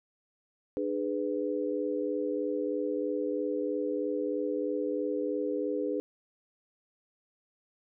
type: chord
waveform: sine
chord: G# diminished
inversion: second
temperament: just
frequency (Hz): 299 / 415.3 / 498.4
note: D4 / G#4 / B4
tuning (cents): +31 / 0 / +16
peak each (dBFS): -33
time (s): 0.77-6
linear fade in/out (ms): 0
effects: none